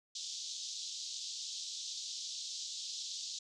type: band-pass noise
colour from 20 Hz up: pink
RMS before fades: -43 dBFS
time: 0.15-3.39 s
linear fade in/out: 5 ms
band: 3500 to 7000 Hz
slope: 48 dB/octave
effects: none